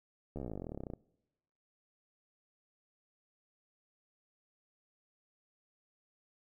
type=slowing click train; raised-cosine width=2 ms; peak=-28 dBFS; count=27; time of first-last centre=0.36-0.936 s; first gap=13 ms; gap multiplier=1.04; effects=noise-tail reverb RT60 1.0 s tail -24 dB re dry